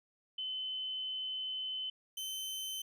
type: tone pair in turn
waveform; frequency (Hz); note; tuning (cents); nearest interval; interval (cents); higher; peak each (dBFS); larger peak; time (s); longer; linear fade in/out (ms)
sine / sawtooth; 3044 / 3070; F#7 / G7; +48 / -37; unison; 15; second; -36 / -35; second; 0.38-1.9 / 2.17-2.82; first; 5
effects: none